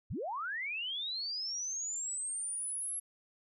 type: linear sweep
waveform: sine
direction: up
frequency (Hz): 49 to 11240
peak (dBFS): -35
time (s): 0.1-3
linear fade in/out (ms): 10
effects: none